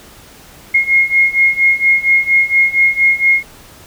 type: beating tone pair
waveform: sine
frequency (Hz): 2147 / 2151.3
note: C7 / C7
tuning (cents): +44 / +48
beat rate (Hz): 4.3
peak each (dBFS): -13 / -11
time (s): 0.74-3.43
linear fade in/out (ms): 10
effects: pink hiss -40 dBFS RMS until 3.86 s